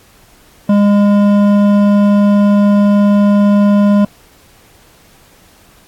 triangle tone with hard clipping, 203.9 Hz, G#3, 32 cents flat, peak -8 dBFS, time 0.69-4.05 s, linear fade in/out 5 ms, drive 14 dB, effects pink hiss -46 dBFS RMS until 5.87 s + AAC 64 kbps

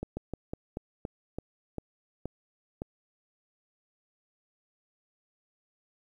slowing click train, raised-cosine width 2 ms, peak -21 dBFS, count 10, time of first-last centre 0.03-2.819 s, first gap 140 ms, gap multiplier 1.19, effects 10-bit

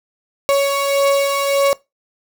35% pulse beating tone pair, 556 / 557.7 Hz, C#5 / C#5, +5 / +10 cents, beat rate 1.7 Hz, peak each -19 / -13 dBFS, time 0.49-1.73 s, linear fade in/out 0 ms, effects noise-tail reverb RT60 0.2 s tail -20 dB re dry

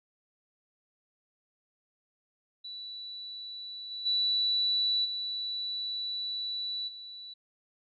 sine tone with level steps, 3951 Hz, B7, in tune, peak -39 / -36 / -25 / -32 / -42 dBFS, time 2.64-7.34 s, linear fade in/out 10 ms, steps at 3.9 / 4.05 / 5.04 / 6.87 s, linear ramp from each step 20 ms, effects none

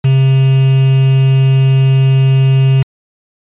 triangle tone with quantisation, 133.6 Hz, C3, 36 cents sharp, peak -4 dBFS, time 0.04-2.83 s, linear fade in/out 10 ms, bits 4, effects resampled to 8000 Hz

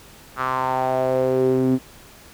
sawtooth tone with band-pass filter sweep, 129.9 Hz, C3, 12 cents flat, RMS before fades -20 dBFS, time 0.36-1.79 s, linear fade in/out 50 ms, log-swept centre 1300 to 270 Hz, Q 4.3, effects pink hiss -46 dBFS RMS until 2.33 s

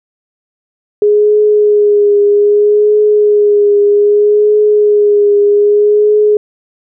sine tone with vibrato, 415.3 Hz, G#4, in tune, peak -5 dBFS, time 1.02-6.37 s, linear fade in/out 2 ms, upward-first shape triangle, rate 0.63 Hz, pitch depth 30 cents each way, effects none

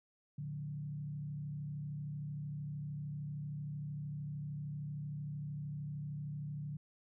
sine tone with frequency modulation, 146.83 Hz, D3, in tune, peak -39 dBFS, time 0.38-6.77 s, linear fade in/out 5 ms, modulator 33.1 Hz, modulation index 0.61, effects none

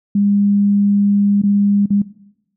sine tone with dropouts, 202.3 Hz, G#3, 45 cents flat, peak -11 dBFS, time 0.15-2.02 s, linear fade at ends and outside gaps 5 ms, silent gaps 1.418-1.435 / 1.86-1.904 s, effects noise-tail reverb RT60 0.9 s tail -19 dB re dry

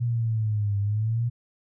sine exponential two-way sweep, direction down then up, 120.9 to 100 to 120.9 Hz, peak -22 dBFS, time 0-1.3 s, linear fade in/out 20 ms, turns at 0.79 s, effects none

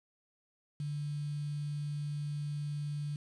sine tone with quantisation, 146.8 Hz, D3, in tune, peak -34 dBFS, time 0.8-3.16 s, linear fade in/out 2 ms, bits 9, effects resampled to 24000 Hz

